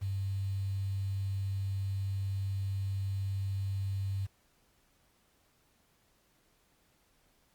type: tone with quantisation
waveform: sine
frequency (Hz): 97.6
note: G2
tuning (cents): -7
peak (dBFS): -31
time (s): 0.01-4.27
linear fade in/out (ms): 20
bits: 9
effects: pink hiss -70 dBFS RMS until 7.54 s + Opus 48 kbps